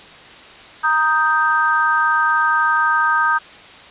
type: chord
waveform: sine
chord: Eb major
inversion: second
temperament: equal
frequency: 932.3 / 1244.5 / 1568 Hz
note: Bb5 / Eb6 / G6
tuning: 0 / 0 / 0 cents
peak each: -20 / -17 / -17 dBFS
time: 0.83-3.39 s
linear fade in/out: 20 ms
effects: white hiss -40 dBFS RMS until 3.9 s + resampled to 8000 Hz